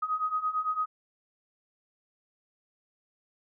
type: beating tone pair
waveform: sine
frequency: 1250 / 1258.9 Hz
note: D#6 / D#6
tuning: +8 / +20 cents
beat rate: 8.9 Hz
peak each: -32 / -29 dBFS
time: 0.02-0.86 s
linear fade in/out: 10 ms
effects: none